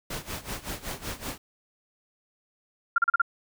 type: noise with tremolo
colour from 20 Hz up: pink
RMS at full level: -33 dBFS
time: 0.1-1.38 s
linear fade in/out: 5 ms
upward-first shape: sine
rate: 5.3 Hz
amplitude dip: 85%
type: tone bursts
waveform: sine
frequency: 1390 Hz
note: F6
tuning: 9 cents flat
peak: -17 dBFS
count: 5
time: 2.96-3.218 s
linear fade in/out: 5 ms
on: 22 ms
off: 37 ms
effects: none